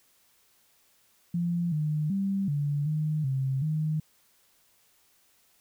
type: tone with pitch steps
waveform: sine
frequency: 172.3 / 152.1 / 195.7 / 144.7 / 153.7 / 133.6 / 155 Hz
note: F3 / D#3 / G3 / D3 / D#3 / C3 / D#3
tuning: -23 / -39 / -3 / -25 / -21 / +36 / -6 cents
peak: -25 dBFS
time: 1.34-4 s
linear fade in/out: 5 ms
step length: 380 ms
effects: white hiss -65 dBFS RMS until 5.6 s